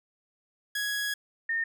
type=tone pair in turn; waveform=sawtooth / sine; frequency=1667 / 1827.1 Hz; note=G#6 / A#6; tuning=+6 / -35 cents; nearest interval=major second; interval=159 cents; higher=second; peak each=-25 / -26 dBFS; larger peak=first; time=0.75-1.14 / 1.49-1.64 s; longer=first; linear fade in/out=5 ms; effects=none

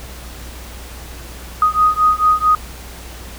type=beating tone pair; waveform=sine; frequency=1244.5 / 1249 Hz; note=D#6 / D#6; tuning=0 / +6 cents; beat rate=4.5 Hz; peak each=-14 dBFS; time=1.62-2.55 s; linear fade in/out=2 ms; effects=added 60 Hz sine -33 dBFS peak until 3.38 s + pink hiss -36 dBFS RMS until 3.38 s

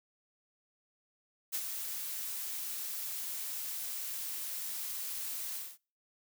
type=noise with ADSR envelope; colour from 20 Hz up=blue; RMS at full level=-33 dBFS; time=1.52-5.78 s; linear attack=26 ms; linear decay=55 ms; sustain=-6 dB; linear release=230 ms; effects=noise-tail reverb RT60 0.4 s tail -26 dB re dry

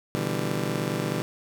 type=chord; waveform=20% pulse; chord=E minor seventh; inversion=second; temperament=just; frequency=123.61 / 148.33 / 164.81 / 197.78 Hz; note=B2 / D3 / E3 / G3; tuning=+2 / +18 / 0 / +16 cents; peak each=-27 dBFS; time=0.15-1.22 s; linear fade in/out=0 ms; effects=none

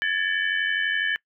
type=tone cluster; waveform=sine; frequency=1679 / 1771 / 2276 / 3018 Hz; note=G#6 / A6 / C#7 / F#7; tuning=+18 / +11 / +45 / +34 cents; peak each=-26 / -25 / -34 / -30 dBFS; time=0.02-1.16 s; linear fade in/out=0 ms; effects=noise-tail reverb RT60 0.1 s tail -24 dB re dry

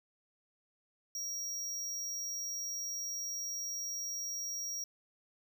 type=tone; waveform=square; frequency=5660 Hz; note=F8; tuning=22 cents sharp; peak=-37 dBFS; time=1.15-4.84 s; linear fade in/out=2 ms; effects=none

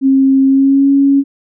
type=tone with pitch glide; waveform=sine; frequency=268.7 to 277.2 Hz; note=C4 to C#4; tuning=+46 to 0 cents; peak=-6 dBFS; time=0.01-1.24 s; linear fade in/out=50 ms; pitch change=+54 cents; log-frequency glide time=0.45-0.9 s; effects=none

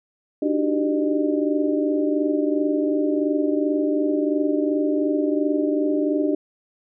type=tone cluster; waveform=sine; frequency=296.3 / 319.1 / 372.4 / 394.2 / 607 Hz; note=D4 / D#4 / F#4 / G4 / D#5; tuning=+15 / +44 / +11 / +10 / -43 cents; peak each=-21 / -28 / -28 / -26 / -27 dBFS; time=0.42-6.35 s; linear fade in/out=5 ms; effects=none

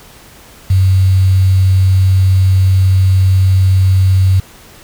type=tone with quantisation; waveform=sine; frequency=94.4 Hz; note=F#2; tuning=35 cents sharp; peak=-6 dBFS; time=0.7-4.4 s; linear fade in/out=5 ms; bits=5; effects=pink hiss -39 dBFS RMS until 4.83 s

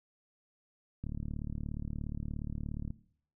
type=click train; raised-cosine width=5 ms; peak=-26 dBFS; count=70; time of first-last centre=1.04-2.905 s; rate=37 Hz; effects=noise-tail reverb RT60 0.6 s tail -19 dB re dry

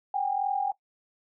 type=tone pair together; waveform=sine; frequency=767 / 809.8 Hz; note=G5 / G#5; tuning=-38 / -44 cents; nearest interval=minor second; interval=94 cents; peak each=-29 / -27 dBFS; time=0.14-0.72 s; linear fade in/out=5 ms; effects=noise-tail reverb RT60 0.1 s tail -20 dB re dry

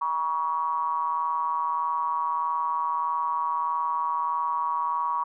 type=ring-modulated tone; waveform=triangle; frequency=80.8 Hz; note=E2; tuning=34 cents flat; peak=-19 dBFS; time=0.01-5.24 s; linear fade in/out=10 ms; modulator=1040 Hz; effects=none

